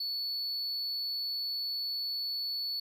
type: tone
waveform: triangle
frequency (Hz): 4435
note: C#8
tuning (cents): 0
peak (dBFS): -31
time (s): 0-2.8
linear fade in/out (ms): 5
effects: none